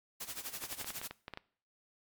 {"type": "noise with tremolo", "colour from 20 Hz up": "white", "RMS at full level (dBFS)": -40, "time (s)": [0.2, 1.08], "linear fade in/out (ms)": 10, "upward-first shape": "sine", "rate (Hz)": 12, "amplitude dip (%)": 80}
{"type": "clicks", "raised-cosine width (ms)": 0.3, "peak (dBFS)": -26, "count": 10, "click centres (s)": [0.639, 0.727, 0.813, 0.845, 0.905, 1.015, 1.11, 1.281, 1.337, 1.374]}
{"effects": ["noise-tail reverb RT60 0.5 s tail -21 dB re dry", "MP3 96 kbps"]}